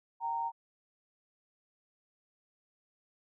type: tone pair together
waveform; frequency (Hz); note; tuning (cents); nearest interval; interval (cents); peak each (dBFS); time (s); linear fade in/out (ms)
sine; 775.9 / 925; G5 / A#5; -18 / -14; minor third; 304; -39 / -32; 0.2-0.52; 50
effects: none